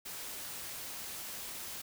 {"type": "noise", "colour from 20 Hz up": "white", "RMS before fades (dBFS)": -43, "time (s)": [0.05, 1.82], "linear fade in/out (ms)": 10, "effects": []}